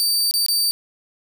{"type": "tone with dropouts", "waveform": "sawtooth", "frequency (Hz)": 4626, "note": "D8", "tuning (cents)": -27, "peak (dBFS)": -14, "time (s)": [0, 0.71], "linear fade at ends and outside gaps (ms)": 0, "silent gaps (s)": [[0.311, 0.339], [0.463, 0.484]], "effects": []}